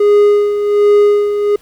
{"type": "tone with tremolo", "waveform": "triangle", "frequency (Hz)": 412.4, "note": "G#4", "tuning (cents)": -12, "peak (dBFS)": -3, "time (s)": [0, 1.56], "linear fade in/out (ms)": 5, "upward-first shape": "sine", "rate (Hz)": 1.3, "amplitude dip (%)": 60, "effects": ["pink hiss -48 dBFS RMS until 1.61 s"]}